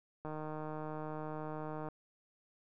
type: click train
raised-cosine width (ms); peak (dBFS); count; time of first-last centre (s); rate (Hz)
1; -29; 253; 0.25-1.886; 154
effects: none